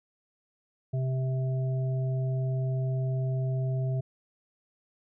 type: harmonic tone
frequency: 130.81 Hz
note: C3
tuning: in tune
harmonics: 1 / 3 / 5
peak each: -26 / -41 / -40 dBFS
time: 0.93-4.01 s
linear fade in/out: 10 ms
effects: none